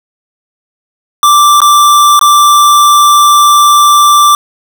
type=tone with dropouts; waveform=square; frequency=1174.7 Hz; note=D6; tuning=in tune; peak=-3 dBFS; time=1.23-4.35 s; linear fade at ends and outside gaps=1 ms; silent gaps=1.604-1.617 / 2.193-2.212 s; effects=none